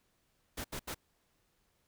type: noise bursts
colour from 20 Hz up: pink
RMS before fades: -40 dBFS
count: 3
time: 0.57-0.946 s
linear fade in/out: 10 ms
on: 74 ms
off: 77 ms
effects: pink hiss -75 dBFS RMS until 1.87 s